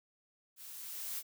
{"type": "noise with level ramp", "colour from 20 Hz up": "blue", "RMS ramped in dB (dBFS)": [-51, -38], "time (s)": [0.56, 1.23], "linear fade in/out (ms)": 50, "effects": []}